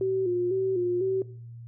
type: tone with vibrato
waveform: sine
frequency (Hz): 368.3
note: F#4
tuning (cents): -8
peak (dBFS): -23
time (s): 0.01-1.22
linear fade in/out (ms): 2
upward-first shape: square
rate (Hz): 2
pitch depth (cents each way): 62
effects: noise-tail reverb RT60 0.5 s tail -19 dB re dry + added 117 Hz sine -40 dBFS peak until 1.67 s